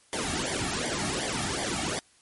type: noise with flanger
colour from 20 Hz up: pink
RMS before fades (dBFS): -30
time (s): 0.13-1.99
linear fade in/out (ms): 0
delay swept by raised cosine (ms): 0.74 to 2.04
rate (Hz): 2.7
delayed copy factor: -1
effects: white hiss -61 dBFS RMS until 2.21 s + MP3 48 kbps